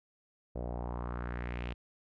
sawtooth tone with low-pass filter sweep, 60.1 Hz, B1, 46 cents flat, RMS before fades -38 dBFS, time 0.55-1.74 s, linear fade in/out 10 ms, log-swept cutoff 570 to 3000 Hz, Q 2.7, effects none

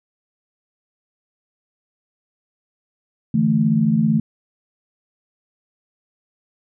sine chord, D suspended second, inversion none, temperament just, 146.83 / 165.19 / 220.2 Hz, D3 / E3 / A3, 0 / +4 / +2 cents, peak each -22 / -19 / -16 dBFS, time 3.34-4.2 s, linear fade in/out 5 ms, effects none

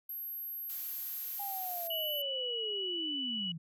sine tone, 12560 Hz, G9, 2 cents sharp, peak -38 dBFS, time 0.09-2.22 s, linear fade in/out 5 ms
blue noise, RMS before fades -46 dBFS, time 0.69-1.88 s, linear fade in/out 10 ms
sine linear sweep, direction down, 816 to 155.56 Hz, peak -39 dBFS, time 1.39-3.58 s, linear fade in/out 10 ms
sine tone with vibrato, 2947 Hz, F#7, 8 cents flat, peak -34 dBFS, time 1.9-3.52 s, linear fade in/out 5 ms, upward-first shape triangle, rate 1 Hz, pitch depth 17 cents each way
effects none

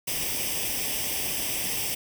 white noise with comb filter, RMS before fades -29 dBFS, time 0.07-1.95 s, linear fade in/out 10 ms, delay 0.36 ms, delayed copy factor +0.75, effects none

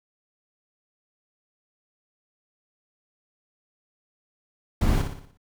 brown noise with echo, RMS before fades -21 dBFS, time 4.81-5.02 s, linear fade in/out 5 ms, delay 59 ms, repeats 6, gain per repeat -6 dB, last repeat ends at 5.374 s, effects none

